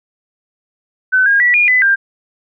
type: tone with pitch steps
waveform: sine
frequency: 1516 / 1625 / 1948 / 2429 / 2006 / 1592 Hz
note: F#6 / G#6 / B6 / D#7 / B6 / G6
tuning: +42 / -38 / -24 / -42 / +26 / +26 cents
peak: -8 dBFS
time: 1.12-1.96 s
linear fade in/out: 20 ms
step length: 140 ms
effects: none